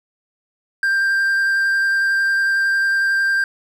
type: tone with vibrato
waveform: triangle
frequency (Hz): 1584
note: G6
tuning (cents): +18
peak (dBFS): -13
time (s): 0.83-3.44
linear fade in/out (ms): 2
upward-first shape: triangle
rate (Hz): 11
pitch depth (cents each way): 10
effects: none